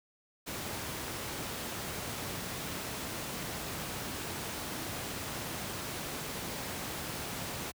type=noise; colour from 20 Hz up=pink; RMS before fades=-38 dBFS; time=0.46-7.72 s; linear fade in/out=20 ms; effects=high-pass 80 Hz 12 dB/octave